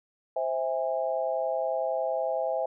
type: chord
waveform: sine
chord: C augmented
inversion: none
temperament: just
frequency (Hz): 523.3 / 654.1 / 817.6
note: C5 / E5 / G#5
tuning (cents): 0 / -14 / -27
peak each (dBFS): -30 / -29 / -33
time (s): 0.36-2.66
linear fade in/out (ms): 5
effects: none